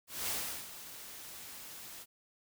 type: noise with ADSR envelope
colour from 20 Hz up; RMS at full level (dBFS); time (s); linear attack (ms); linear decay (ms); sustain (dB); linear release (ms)
white; -35; 0.07-2.06; 210; 380; -13; 45
effects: none